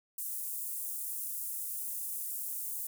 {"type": "high-pass noise", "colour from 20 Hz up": "pink", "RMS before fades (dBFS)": -38, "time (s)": [0.18, 2.87], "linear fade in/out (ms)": 5, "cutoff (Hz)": 9600, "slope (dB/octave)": 24, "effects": []}